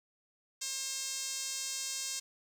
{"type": "tone with band-pass filter", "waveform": "5% pulse", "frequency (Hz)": 534, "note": "C5", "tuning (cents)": 35, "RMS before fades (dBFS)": -38, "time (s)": [0.61, 2.2], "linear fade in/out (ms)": 10, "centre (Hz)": 8000, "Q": 1.7, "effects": []}